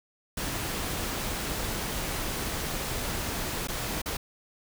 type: noise with dropouts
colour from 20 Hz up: pink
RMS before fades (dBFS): -32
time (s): 0.37-4.17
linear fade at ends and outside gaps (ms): 5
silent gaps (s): 3.673-3.684 / 4.018-4.058
effects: none